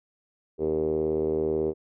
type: tone with low-pass filter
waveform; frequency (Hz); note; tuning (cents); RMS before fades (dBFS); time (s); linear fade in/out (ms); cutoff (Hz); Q
5% pulse; 78.3; D#2; +11; -26; 0.58-1.74; 50; 420; 7.3
effects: none